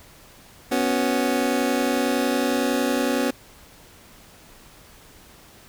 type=chord; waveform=25% pulse; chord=B suspended second; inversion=none; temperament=just; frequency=246.9 / 277.8 / 370.4 Hz; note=B3 / C#4 / F#4; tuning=0 / +4 / +2 cents; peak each=-20 / -20 / -24 dBFS; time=0.71-3.31 s; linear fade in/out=10 ms; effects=pink hiss -49 dBFS RMS until 5.68 s